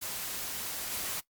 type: noise with level steps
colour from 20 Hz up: white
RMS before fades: -37 / -35 dBFS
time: 0.01-1.21 s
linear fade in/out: 20 ms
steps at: 0.91 s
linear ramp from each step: 10 ms
effects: noise-tail reverb RT60 0.1 s tail -18 dB re dry + Opus 48 kbps